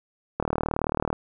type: click train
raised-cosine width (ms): 1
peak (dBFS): -10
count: 29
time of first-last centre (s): 0.4-1.129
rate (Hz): 38.4
effects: none